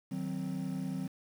triangle chord, C diminished, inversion first, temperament equal with one note detuned, 155.56 / 186.28 / 261.6 Hz, Eb3 / Gb3 / C4, 0 / +12 / 0 cents, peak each -37 / -34 / -36 dBFS, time 0.11-1.08 s, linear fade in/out 10 ms, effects tanh soft clip ceiling -26 dBFS + 9-bit

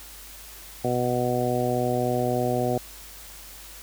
harmonic tone, 123.47 Hz, B2, in tune, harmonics 1 / 2 / 3 / 4 / 5 / 6, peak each -29 / -29 / -29 / -29 / -29 / -29 dBFS, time 0.84-2.78 s, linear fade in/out 5 ms, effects added 50 Hz sine -48 dBFS peak until 3.82 s + white hiss -44 dBFS RMS until 3.82 s

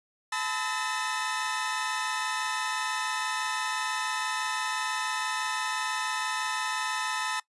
sawtooth tone cluster, 869 / 1011 / 1291 / 1804 Hz, A5 / B5 / E6 / A6, -22 / +40 / -37 / +43 cents, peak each -31 dBFS, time 0.32-7.4 s, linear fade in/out 5 ms, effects noise-tail reverb RT60 0.1 s tail -20 dB re dry + resampled to 24000 Hz

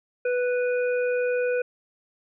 harmonic tone, 493.9 Hz, B4, in tune, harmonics 1 / 3 / 5, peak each -22 / -32 / -36 dBFS, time 0.25-1.62 s, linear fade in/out 5 ms, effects none

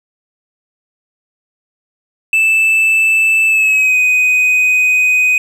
triangle tone with pitch glide, 2637 to 2501 Hz, E7 to D#7, 0 to +8 cents, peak -7 dBFS, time 2.33-5.38 s, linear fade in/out 2 ms, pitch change -92 cents, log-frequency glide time 3.47-3.97 s, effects none

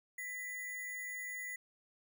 sine tone with sample-and-hold, 1985 Hz, B6, 8 cents sharp, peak -40 dBFS, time 0.18-1.56 s, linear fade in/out 5 ms, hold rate 8820 Hz, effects none

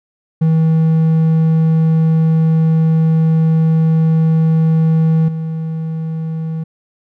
triangle tone with level steps, 160.7 Hz, E3, 44 cents flat, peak -7 / -16 dBFS, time 0.41-6.64 s, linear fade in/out 10 ms, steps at 5.28 s, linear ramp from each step 5 ms, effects none

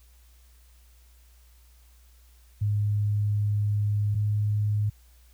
sine tone pair in turn, 103.83 / 104.73 Hz, G#2 / G#2, 0 / +15 cents, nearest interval unison, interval 15 cents, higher second, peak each -22 dBFS, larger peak neither, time 2.61-4.15 / 4.15-4.9 s, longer first, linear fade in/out 10 ms, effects added 60 Hz sine -53 dBFS peak until 5.33 s + white hiss -63 dBFS RMS until 5.33 s

